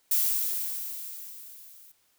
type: noise with level ramp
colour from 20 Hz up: violet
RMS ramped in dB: -23 to -53 dBFS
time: 0.11-1.92 s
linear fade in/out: 5 ms
effects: white hiss -68 dBFS RMS until 2.18 s